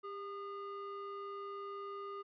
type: ring-modulated tone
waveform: triangle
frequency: 811 Hz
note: G#5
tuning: 41 cents flat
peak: -37 dBFS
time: 0.03-2.23 s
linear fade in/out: 20 ms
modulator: 412 Hz
effects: resampled to 11025 Hz